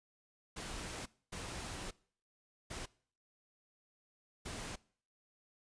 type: noise bursts at uneven times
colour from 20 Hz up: pink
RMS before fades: -44 dBFS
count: 4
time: 0.56-1.06 / 1.32-1.91 / 2.7-2.86 / 4.45-4.76 s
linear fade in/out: 10 ms
effects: noise-tail reverb RT60 0.5 s tail -22 dB re dry + resampled to 22050 Hz